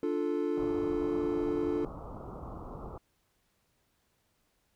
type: chord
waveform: triangle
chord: D minor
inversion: none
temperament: equal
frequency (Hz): 293.7 / 349.2 / 440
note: D4 / F4 / A4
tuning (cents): 0 / 0 / 0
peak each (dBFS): -31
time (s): 0.03-1.85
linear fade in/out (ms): 2
type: low-pass noise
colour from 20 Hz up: pink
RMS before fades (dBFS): -43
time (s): 0.57-2.98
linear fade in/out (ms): 5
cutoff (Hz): 1300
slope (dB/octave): 96
effects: pink hiss -74 dBFS RMS until 4.75 s